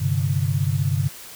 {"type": "chord", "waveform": "sine", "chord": "G suspended fourth", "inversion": "none", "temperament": "equal", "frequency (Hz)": [98, 130.81, 146.83], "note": ["G2", "C3", "D3"], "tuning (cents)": [0, 0, 0], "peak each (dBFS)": -23, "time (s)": [0, 1.09], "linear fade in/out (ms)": 20, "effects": ["white hiss -40 dBFS RMS until 1.35 s"]}